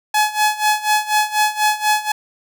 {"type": "tone with tremolo", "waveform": "sawtooth", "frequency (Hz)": 849, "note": "G#5", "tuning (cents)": 38, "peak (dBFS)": -8, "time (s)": [0.14, 2.12], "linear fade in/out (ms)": 5, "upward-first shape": "sine", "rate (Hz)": 4.1, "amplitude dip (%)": 85, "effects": []}